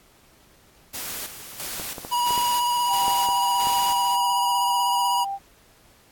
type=noise with tremolo; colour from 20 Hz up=white; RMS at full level=-32 dBFS; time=0.93-4.17 s; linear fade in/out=20 ms; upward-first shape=square; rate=1.5 Hz; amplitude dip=60%
type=clicks; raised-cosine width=1 ms; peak=-20 dBFS; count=8; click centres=1.798 / 1.982 / 2.049 / 2.307 / 2.378 / 3.081 / 3.288 / 3.671 s
type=tone with vibrato; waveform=square; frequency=968 Hz; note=B5; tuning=35 cents flat; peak=-21 dBFS; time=2.11-5.25 s; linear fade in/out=20 ms; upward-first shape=square; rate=16 Hz; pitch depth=16 cents each way
type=tone; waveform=sine; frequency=790 Hz; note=G5; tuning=13 cents sharp; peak=-26 dBFS; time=2.87-5.39 s; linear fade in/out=50 ms
effects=pink hiss -56 dBFS RMS until 6.11 s + AAC 64 kbps